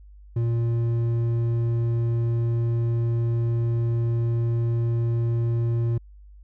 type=tone with hard clipping; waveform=sine; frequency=116.6 Hz; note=A#2; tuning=1 cent sharp; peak=-22 dBFS; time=0.36-5.98 s; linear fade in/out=5 ms; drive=6 dB; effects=added 50 Hz sine -44 dBFS peak until 6.43 s